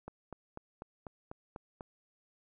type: click train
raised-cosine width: 1 ms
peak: -29 dBFS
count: 8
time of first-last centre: 0.08-1.808 s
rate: 4.05 Hz
effects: none